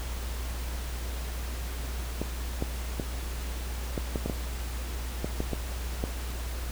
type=clicks; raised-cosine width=2 ms; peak=-16 dBFS; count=11; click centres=2.216 / 2.624 / 2.998 / 3.978 / 4.158 / 4.26 / 4.298 / 5.245 / 5.404 / 5.533 / 6.039 s; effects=added 60 Hz sine -32 dBFS peak until 6.71 s + pink hiss -41 dBFS RMS until 6.71 s